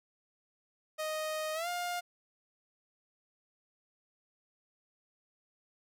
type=tone with pitch glide; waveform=sawtooth; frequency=622.3 to 706.6 Hz; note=D#5 to F5; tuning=0 to +20 cents; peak=-30 dBFS; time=0.98-2.01 s; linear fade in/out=20 ms; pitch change=+220 cents; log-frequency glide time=1.54-1.68 s; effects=none